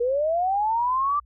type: linear sweep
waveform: sine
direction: up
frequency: 466.2 to 1185 Hz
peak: -20 dBFS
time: 0-1.2 s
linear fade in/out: 10 ms
effects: added 60 Hz sine -51 dBFS peak until 1.25 s